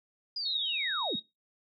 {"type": "linear sweep", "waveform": "sine", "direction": "down", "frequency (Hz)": [4978, 155.2], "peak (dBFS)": -32, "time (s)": [0.36, 1.16], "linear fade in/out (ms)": 5}
{"type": "tone", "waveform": "sine", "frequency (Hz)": 3763, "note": "A#7", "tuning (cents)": 16, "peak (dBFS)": -31, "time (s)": [0.45, 1.2], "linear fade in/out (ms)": 10}
{"effects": ["noise-tail reverb RT60 0.2 s tail -18 dB re dry"]}